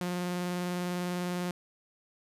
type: tone with vibrato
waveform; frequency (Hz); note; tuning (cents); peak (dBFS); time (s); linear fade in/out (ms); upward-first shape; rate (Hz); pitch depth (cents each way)
sawtooth; 178; F3; +33; -27; 0.01-1.51; 0; sine; 20; 20
effects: resampled to 32000 Hz